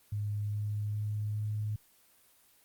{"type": "tone with pitch steps", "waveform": "sine", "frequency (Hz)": [103.83, 104.61, 105.4, 106.2], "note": ["G#2", "G#2", "G#2", "G#2"], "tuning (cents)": [0, 13, 26, 39], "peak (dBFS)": -31, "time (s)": [0.12, 1.76], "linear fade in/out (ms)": 5, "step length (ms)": 410, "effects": ["white hiss -64 dBFS RMS until 2.64 s", "Opus 24 kbps"]}